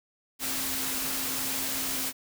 sine tone in noise, 265.1 Hz, C4, 23 cents sharp, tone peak -41 dBFS, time 0.39-2.13 s, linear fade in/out 50 ms, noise white, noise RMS -31 dBFS, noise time 0.39-2.13 s, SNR -13 dB, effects none

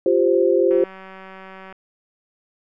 sine chord, F suspended second, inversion none, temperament equal, 349.2 / 392 / 523.3 Hz, F4 / G4 / C5, 0 / 0 / 0 cents, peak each -18 dBFS, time 0.06-0.84 s, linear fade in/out 2 ms
click train, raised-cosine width 0.5 ms, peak -25 dBFS, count 194, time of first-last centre 0.71-1.726 s, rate 190 Hz
effects none

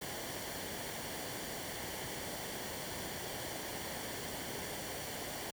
pink noise with comb filter, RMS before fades -42 dBFS, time 0.01-5.51 s, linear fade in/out 10 ms, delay 0.78 ms, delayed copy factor -0.5, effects high-pass 60 Hz 12 dB/octave

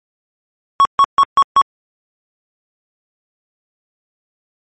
triangle tone bursts, 1108.7 Hz, C#6, in tune, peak -4 dBFS, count 5, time 0.8-1.615 s, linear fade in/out 0 ms, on 51 ms, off 140 ms, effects MP3 32 kbps

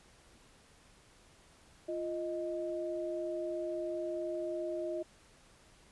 sine tone pair together, 346.9 / 624 Hz, F4 / D#5, -12 / +5 cents, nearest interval minor seventh, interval 1017 cents, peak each -37 / -37 dBFS, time 1.88-5.03 s, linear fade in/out 10 ms, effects pink hiss -62 dBFS RMS until 5.91 s + resampled to 24000 Hz

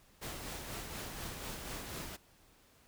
pink noise with tremolo, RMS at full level -42 dBFS, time 0.21-2.17 s, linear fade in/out 20 ms, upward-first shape sine, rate 4.1 Hz, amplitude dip 35%, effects pink hiss -65 dBFS RMS until 2.87 s

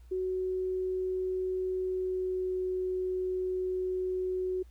sine tone with pitch glide, 371.7 to 369.6 Hz, F#4 to F#4, +8 to -2 cents, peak -29 dBFS, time 0.11-4.63 s, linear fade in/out 10 ms, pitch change -10 cents, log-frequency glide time 1.73-2.64 s, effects added 60 Hz sine -50 dBFS peak until 4.7 s + pink hiss -69 dBFS RMS until 4.7 s

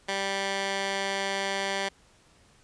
15% pulse tone with band-pass filter, 196 Hz, G3, in tune, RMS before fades -30 dBFS, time 0.08-1.89 s, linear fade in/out 10 ms, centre 2600 Hz, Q 0.57, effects pink hiss -60 dBFS RMS until 2.63 s + resampled to 22050 Hz

